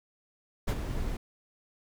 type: noise with ADSR envelope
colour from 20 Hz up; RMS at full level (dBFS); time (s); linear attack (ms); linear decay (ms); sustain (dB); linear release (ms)
brown; -22; 0.67-1.17; 20; 52; -11; 6
effects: none